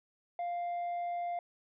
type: tone with tanh clipping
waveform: sine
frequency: 698.5 Hz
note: F5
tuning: in tune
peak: -34 dBFS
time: 0.39-1.39 s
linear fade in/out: 2 ms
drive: 3 dB
effects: none